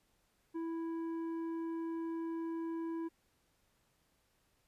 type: tone with tanh clipping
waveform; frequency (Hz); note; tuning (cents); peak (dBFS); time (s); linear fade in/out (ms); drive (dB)
sine; 329.6; E4; 0; -38; 0.54-3.09; 20; 8
effects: pink hiss -75 dBFS RMS until 4.67 s + resampled to 32000 Hz